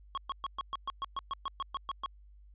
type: tone bursts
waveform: square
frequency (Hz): 1095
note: C#6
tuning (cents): -22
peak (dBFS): -33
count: 14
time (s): 0.15-2.06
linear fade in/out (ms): 0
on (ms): 25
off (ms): 120
effects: added 50 Hz sine -53 dBFS peak until 2.54 s + resampled to 8000 Hz